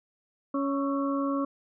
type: harmonic tone with a mistuned harmonic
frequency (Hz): 277.8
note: C#4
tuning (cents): +4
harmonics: 1 / 2 / 4 / 5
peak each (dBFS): -27 / -33 / -33 / -41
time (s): 0.54-1.45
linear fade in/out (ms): 5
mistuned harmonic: 5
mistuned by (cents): -70
effects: none